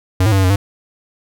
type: tone with pitch steps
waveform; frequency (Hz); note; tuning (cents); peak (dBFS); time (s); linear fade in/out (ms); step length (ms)
square; 92.7 / 109.4 / 97.4 / 95.7 / 91.7 / 99.8; F#2 / A2 / G2 / G2 / F#2 / G2; +4 / -9 / -11 / -41 / -15 / +32; -11; 0.2-0.56; 5; 60
effects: none